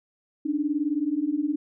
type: beating tone pair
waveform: sine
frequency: 283.7 / 302.7 Hz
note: C#4 / D#4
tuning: +40 / -48 cents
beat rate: 19 Hz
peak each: -27 / -25 dBFS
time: 0.45-1.56 s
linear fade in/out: 10 ms
effects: none